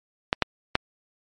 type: clicks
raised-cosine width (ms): 0.3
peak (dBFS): -3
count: 3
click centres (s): 0.329 / 0.423 / 0.754
effects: MP3 48 kbps